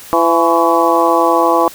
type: harmonic tone with a mistuned harmonic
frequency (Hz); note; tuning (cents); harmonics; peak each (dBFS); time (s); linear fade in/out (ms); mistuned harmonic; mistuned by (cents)
168.2; E3; +35; 2 / 3 / 4 / 5 / 6 / 7; -16 / -16 / -16 / -16 / -16 / -16; 0.13-1.68; 0; 7; -78
effects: white hiss -35 dBFS RMS until 1.74 s